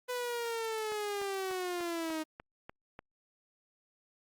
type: linear sweep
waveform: sawtooth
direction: down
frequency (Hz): 500 to 310.1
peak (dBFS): -30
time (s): 0.08-2.24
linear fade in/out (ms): 20
type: click train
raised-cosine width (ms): 0.5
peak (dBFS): -30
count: 8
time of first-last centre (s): 0.92-2.991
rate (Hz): 3.38
effects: Opus 32 kbps